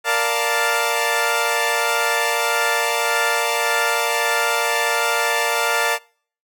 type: chord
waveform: 15% pulse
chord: Bb major seventh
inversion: none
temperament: equal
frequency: 466.2 / 587.3 / 698.5 / 880 Hz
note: Bb4 / D5 / F5 / A5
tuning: 0 / 0 / 0 / 0 cents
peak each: -17 dBFS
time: 0.04-5.99 s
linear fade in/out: 50 ms
effects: noise-tail reverb RT60 0.5 s tail -25 dB re dry